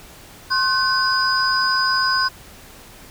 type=tone cluster; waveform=sine; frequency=1062 / 1513 / 4953 Hz; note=C6 / F#6 / D#8; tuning=+25 / +38 / -9 cents; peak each=-20 dBFS; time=0.5-2.29 s; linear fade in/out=20 ms; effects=tanh soft clip ceiling -6 dBFS + pink hiss -43 dBFS RMS until 3.1 s